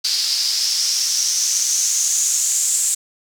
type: noise with band-pass filter sweep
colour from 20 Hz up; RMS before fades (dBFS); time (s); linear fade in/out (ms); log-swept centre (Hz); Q
white; -19; 0.04-2.95; 10; 4700 to 7600; 5.6
effects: none